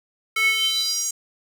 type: tone with high-pass filter sweep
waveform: square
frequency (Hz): 440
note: A4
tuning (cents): 0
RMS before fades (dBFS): -22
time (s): 0.36-1.11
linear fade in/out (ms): 5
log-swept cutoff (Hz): 1800 to 7100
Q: 6.4
effects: none